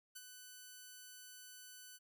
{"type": "tone with ADSR envelope", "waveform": "5% pulse", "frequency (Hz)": 1500, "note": "F#6", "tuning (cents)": 23, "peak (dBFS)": -36, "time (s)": [0.15, 1.99], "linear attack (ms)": 13, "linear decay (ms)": 39, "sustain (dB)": -6, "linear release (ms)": 36, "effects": []}